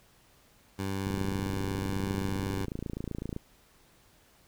15% pulse tone, 97.1 Hz, G2, 16 cents flat, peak -25 dBFS, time 0.78-2.66 s, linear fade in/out 20 ms
click train, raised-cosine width 3 ms, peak -22 dBFS, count 65, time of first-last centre 1.07-3.364 s, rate 27.9 Hz
effects pink hiss -62 dBFS RMS until 4.47 s

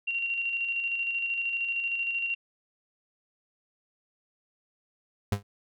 sine tone with tremolo, 2756 Hz, F7, 24 cents flat, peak -26 dBFS, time 0.07-2.35 s, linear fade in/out 10 ms, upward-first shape square, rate 13 Hz, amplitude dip 35%
35% pulse tone with exponential decay, 101.1 Hz, G#2, 46 cents flat, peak -20 dBFS, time 5.32-5.43 s, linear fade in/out 5 ms, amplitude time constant 23 ms
effects none

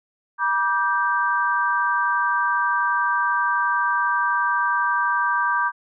sine chord, G major, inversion first, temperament equal with one note detuned, 964.1 / 1174.7 / 1568 Hz, B5 / D6 / G6, -42 / 0 / 0 cents, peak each -23 / -23 / -22 dBFS, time 0.38-5.72 s, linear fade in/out 50 ms, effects none

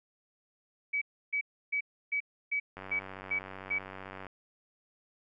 sine tone bursts, 2280 Hz, C#7, 48 cents sharp, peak -28 dBFS, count 8, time 0.93-3.788 s, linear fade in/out 10 ms, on 86 ms, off 310 ms
click train, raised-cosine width 0.5 ms, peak -28 dBFS, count 144, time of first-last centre 2.77-4.267 s, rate 95.5 Hz
effects none

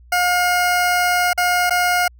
20% pulse tone with dropouts, 715 Hz, F5, 41 cents sharp, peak -10 dBFS, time 0.12-2.08 s, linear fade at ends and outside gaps 5 ms, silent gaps 1.332-1.376 / 1.697-1.706 s, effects added 60 Hz sine -43 dBFS peak until 2.19 s

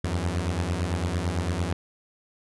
sawtooth beating tone pair, 82.8 / 91.7 Hz, E2 / F#2, +8 / -15 cents, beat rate 8.9 Hz, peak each -24 dBFS, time 0.04-1.73 s, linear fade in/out 5 ms, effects resampled to 24000 Hz

